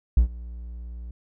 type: tone with ADSR envelope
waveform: triangle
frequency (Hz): 59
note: A#1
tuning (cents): +22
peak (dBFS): -8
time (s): 0.17-1.11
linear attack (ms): 4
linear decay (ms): 99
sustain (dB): -24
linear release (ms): 4
effects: tanh soft clip ceiling -8 dBFS